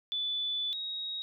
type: tone pair in turn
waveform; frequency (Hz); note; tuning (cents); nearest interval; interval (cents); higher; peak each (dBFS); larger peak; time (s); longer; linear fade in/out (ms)
sine; 3480 / 3784; A7 / A#7; -20 / +25; minor second; 145; second; -30 / -34; first; 0.12-0.73 / 0.73-1.22; first; 0
effects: none